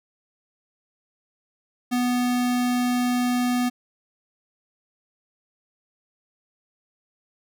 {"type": "tone", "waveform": "square", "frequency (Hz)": 246.6, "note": "B3", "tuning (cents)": -2, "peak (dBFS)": -21, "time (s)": [1.91, 3.7], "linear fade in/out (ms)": 20, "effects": []}